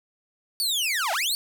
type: linear two-way sweep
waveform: sawtooth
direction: down then up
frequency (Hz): 4615 to 622.3 to 4615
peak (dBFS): -20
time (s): 0.6-1.35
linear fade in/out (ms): 0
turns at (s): 1.12
effects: none